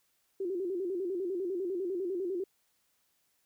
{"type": "tone with vibrato", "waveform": "sine", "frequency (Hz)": 367.5, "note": "F#4", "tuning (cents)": -12, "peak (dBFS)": -31, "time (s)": [0.4, 2.44], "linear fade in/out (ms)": 5, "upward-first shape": "square", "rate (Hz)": 10, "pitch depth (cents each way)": 95, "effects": ["white hiss -74 dBFS RMS until 3.45 s"]}